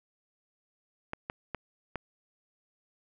clicks, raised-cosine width 0.5 ms, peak -19 dBFS, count 4, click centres 1.134 / 1.299 / 1.547 / 1.957 s, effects none

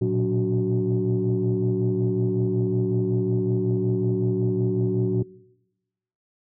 sine tone cluster, 116.3 / 121.7 / 184.4 / 289 / 372.5 Hz, A#2 / B2 / F#3 / D4 / F#4, -4 / -25 / -6 / -28 / +12 cents, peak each -24 / -29 / -26 / -29 / -23 dBFS, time 0.01-5.23 s, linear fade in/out 10 ms, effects noise-tail reverb RT60 1.0 s tail -23 dB re dry + tanh soft clip ceiling -13 dBFS

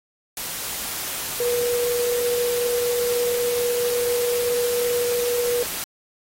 sine tone in noise, 483.2 Hz, B4, 38 cents flat, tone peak -20 dBFS, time 1.4-5.63 s, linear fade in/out 2 ms, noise white, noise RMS -29 dBFS, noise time 0.37-5.84 s, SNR +6 dB, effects AAC 48 kbps

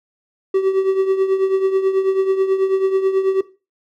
triangle tone with tremolo, 383.7 Hz, G4, 37 cents flat, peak -9 dBFS, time 0.54-3.41 s, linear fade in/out 5 ms, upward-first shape triangle, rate 9.2 Hz, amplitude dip 70%, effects noise-tail reverb RT60 0.3 s tail -17 dB re dry

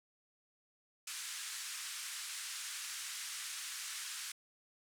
white band-pass noise, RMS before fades -44 dBFS, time 1.07-4.32 s, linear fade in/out 5 ms, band 1300 to 9700 Hz, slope 24 dB/octave, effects none

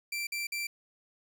sawtooth tone bursts, 2349 Hz, D7, in tune, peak -29 dBFS, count 3, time 0.12-0.67 s, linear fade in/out 5 ms, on 150 ms, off 50 ms, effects none

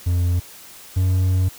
triangle tone pair in turn, 87.9 / 92.48 Hz, F2 / F#2, +12 / 0 cents, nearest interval minor second, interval 88 cents, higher second, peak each -14 / -13 dBFS, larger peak second, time 0.06-0.4 / 0.96-1.49 s, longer second, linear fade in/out 10 ms, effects white hiss -42 dBFS RMS until 1.58 s

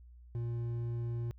triangle tone with hard clipping, 117.8 Hz, A#2, 19 cents sharp, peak -35 dBFS, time 0.35-1.31 s, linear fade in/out 0 ms, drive 9 dB, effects added 60 Hz sine -52 dBFS peak until 1.38 s

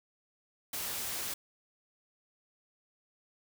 white noise, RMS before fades -37 dBFS, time 0.73-1.34 s, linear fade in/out 5 ms, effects none

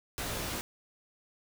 pink noise with comb filter, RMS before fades -36 dBFS, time 0.18-0.61 s, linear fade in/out 0 ms, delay 17 ms, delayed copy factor +0.75, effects none

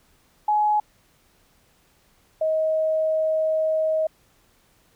sine tone pair in turn, 843 / 631.5 Hz, G#5 / D#5, +26 / +26 cents, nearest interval perfect fourth, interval 500 cents, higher first, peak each -17 / -19 dBFS, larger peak first, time 0.48-0.8 / 2.41-4.07 s, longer second, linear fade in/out 5 ms, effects pink hiss -61 dBFS RMS until 4.95 s

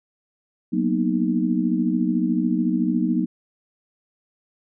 sine chord, B major seventh, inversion second, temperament equal, 185 / 233.1 / 246.9 / 311.1 Hz, F#3 / A#3 / B3 / D#4, 0 / 0 / 0 / 0 cents, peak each -24 dBFS, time 0.72-3.26 s, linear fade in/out 20 ms, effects none

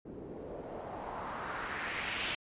white noise with low-pass filter sweep, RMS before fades -40 dBFS, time 0.05-2.35 s, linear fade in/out 5 ms, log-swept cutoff 310 to 3100 Hz, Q 2.1, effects resampled to 8000 Hz

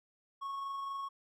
triangle tone with amplitude modulation, 1101 Hz, C#6, 12 cents flat, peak -34 dBFS, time 0.41-1.09 s, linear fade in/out 20 ms, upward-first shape sine, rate 24.2 Hz, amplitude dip 25%, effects none

